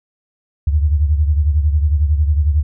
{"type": "beating tone pair", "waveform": "sine", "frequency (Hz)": [73.42, 84.42], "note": ["D2", "E2"], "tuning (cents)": [0, 42], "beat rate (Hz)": 11, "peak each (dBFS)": [-12, -19], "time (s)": [0.67, 2.63], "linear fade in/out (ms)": 5, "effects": []}